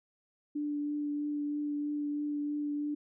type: tone with vibrato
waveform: sine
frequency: 293.5 Hz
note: D4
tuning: 1 cent flat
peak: -31 dBFS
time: 0.55-2.95 s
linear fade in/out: 10 ms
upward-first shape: triangle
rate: 3.1 Hz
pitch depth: 13 cents each way
effects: none